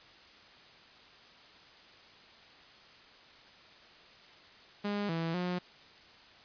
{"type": "tone with pitch steps", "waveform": "sawtooth", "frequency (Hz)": [204.6, 164.9, 179.3], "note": ["G#3", "E3", "F3"], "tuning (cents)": [-26, 1, 46], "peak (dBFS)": -28, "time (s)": [4.84, 5.59], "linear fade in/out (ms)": 10, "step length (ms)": 250, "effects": ["white hiss -56 dBFS RMS until 6.44 s", "resampled to 11025 Hz"]}